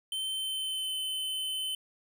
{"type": "tone with pitch glide", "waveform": "square", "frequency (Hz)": [3093, 3052], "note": ["G7", "G7"], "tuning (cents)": [-24, -47], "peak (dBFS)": -32, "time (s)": [0.12, 1.75], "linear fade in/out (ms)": 2, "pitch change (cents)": -23, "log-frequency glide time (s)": [0.35, 0.93], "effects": []}